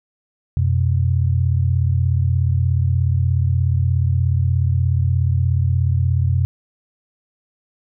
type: tone pair together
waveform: sine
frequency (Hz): 88.8 / 125.58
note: F2 / B2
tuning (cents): +29 / +29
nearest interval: tritone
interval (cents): 600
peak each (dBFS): -16 / -18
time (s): 0.57-6.45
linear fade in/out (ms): 0
effects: none